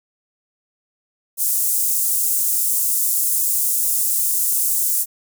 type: high-pass noise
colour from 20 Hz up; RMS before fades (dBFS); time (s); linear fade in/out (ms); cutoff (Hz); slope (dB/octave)
pink; -19; 1.37-5.06; 50; 8200; 24
effects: none